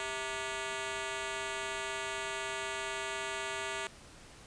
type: ring-modulated tone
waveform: 10% pulse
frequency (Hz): 524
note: C5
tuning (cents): +2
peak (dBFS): -24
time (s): 0-3.87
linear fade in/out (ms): 0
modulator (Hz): 128
effects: pink hiss -54 dBFS RMS until 4.46 s + resampled to 22050 Hz